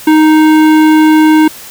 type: tone with hard clipping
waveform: sine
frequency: 311.1 Hz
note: D#4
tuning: in tune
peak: -5 dBFS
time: 0.07-1.48 s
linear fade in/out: 5 ms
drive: 15 dB
effects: white hiss -30 dBFS RMS until 1.7 s